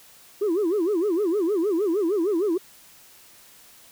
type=tone with vibrato; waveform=sine; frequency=372.4 Hz; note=F#4; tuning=11 cents sharp; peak=-18 dBFS; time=0.41-2.58 s; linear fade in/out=10 ms; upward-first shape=sine; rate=6.5 Hz; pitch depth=250 cents each way; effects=tanh soft clip ceiling -18 dBFS + white hiss -51 dBFS RMS until 3.91 s